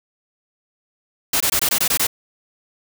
white noise bursts, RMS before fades -18 dBFS, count 8, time 1.33-2.069 s, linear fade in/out 5 ms, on 74 ms, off 21 ms, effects none

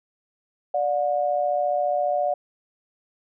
sine tone pair together, 587.3 / 721.9 Hz, D5 / F#5, 0 / -43 cents, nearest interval major third, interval 357 cents, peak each -23 dBFS, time 0.74-2.34 s, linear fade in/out 5 ms, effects none

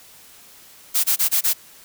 blue noise bursts, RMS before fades -18 dBFS, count 5, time 0.94-1.536 s, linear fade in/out 20 ms, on 100 ms, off 24 ms, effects white hiss -47 dBFS RMS until 1.84 s

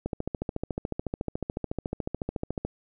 click train, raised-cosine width 2 ms, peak -16 dBFS, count 37, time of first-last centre 0.06-2.65 s, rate 13.9 Hz, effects none

